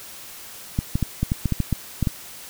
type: clicks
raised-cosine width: 5 ms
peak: -8 dBFS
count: 11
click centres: 0.789 / 0.955 / 1.027 / 1.23 / 1.319 / 1.457 / 1.523 / 1.603 / 1.727 / 2.027 / 2.072 s
effects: white hiss -40 dBFS RMS until 2.49 s